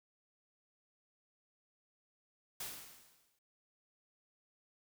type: noise with exponential decay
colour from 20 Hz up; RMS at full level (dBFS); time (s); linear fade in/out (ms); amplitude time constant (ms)
white; -41; 2.6-3.39; 5; 170
effects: none